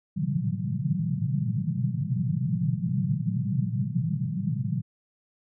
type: band-pass noise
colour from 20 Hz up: pink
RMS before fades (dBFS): -27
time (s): 0.16-4.82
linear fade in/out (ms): 20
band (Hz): 110 to 200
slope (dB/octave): 96
effects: none